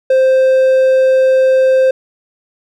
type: tone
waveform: triangle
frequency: 523.3 Hz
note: C5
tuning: in tune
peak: -5 dBFS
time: 0.1-1.91 s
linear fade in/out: 5 ms
effects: none